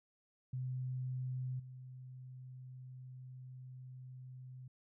sine tone with level steps, 128.1 Hz, C3, 36 cents flat, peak -37 / -48 dBFS, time 0.53-4.68 s, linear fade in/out 5 ms, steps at 1.59 s, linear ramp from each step 10 ms, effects none

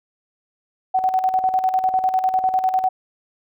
sine tone with tremolo, 751 Hz, F#5, 26 cents sharp, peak -14 dBFS, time 0.94-2.89 s, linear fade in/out 10 ms, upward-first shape square, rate 10 Hz, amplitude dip 60%, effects none

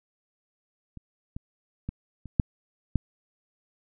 clicks, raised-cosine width 5 ms, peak -29 / -23 / -19 / -28 / -7 / -10 dBFS, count 6, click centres 0.973 / 1.365 / 1.89 / 2.257 / 2.398 / 2.957 s, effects none

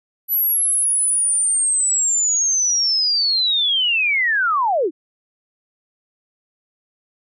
sine linear sweep, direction down, 11940 to 278.8 Hz, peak -15 dBFS, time 0.28-4.91 s, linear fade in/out 50 ms, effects none

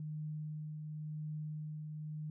sine tone with tremolo, 153 Hz, D#3, 29 cents flat, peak -38 dBFS, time 0-2.3 s, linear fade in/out 2 ms, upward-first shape triangle, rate 0.93 Hz, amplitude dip 35%, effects none

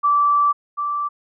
sine tone pair in turn, 1162 / 1167.2 Hz, D6 / D6, -19 / -11 cents, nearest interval unison, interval 8 cents, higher second, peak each -13 / -20 dBFS, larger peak first, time 0.03-0.53 / 0.77-1.09 s, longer first, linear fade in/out 20 ms, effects none

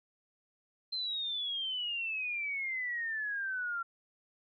sine exponential sweep, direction down, 4140 to 1363 Hz, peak -33 dBFS, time 0.92-3.83 s, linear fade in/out 10 ms, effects none

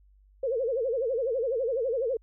sine tone with vibrato, 493.9 Hz, B4, in tune, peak -25 dBFS, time 0.43-2.17 s, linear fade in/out 5 ms, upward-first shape sine, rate 12 Hz, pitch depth 190 cents each way, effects added 49 Hz sine -56 dBFS peak until 2.22 s

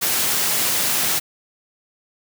white high-pass noise, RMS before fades -20 dBFS, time 0.01-1.2 s, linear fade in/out 20 ms, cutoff 100 Hz, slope 48 dB/octave, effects none

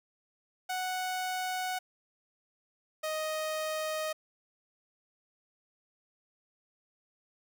sawtooth tone pair in turn, 740 / 623.9 Hz, F#5 / D#5, 0 / +5 cents, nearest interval minor third, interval 295 cents, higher first, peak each -28 dBFS, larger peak neither, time 0.69-1.79 / 3.03-4.13 s, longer neither, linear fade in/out 10 ms, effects none

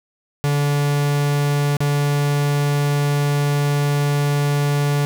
45% pulse tone with dropouts, 144.4 Hz, D3, 29 cents flat, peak -16 dBFS, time 0.44-5.05 s, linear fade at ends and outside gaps 0 ms, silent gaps 1.768-1.805 s, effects none

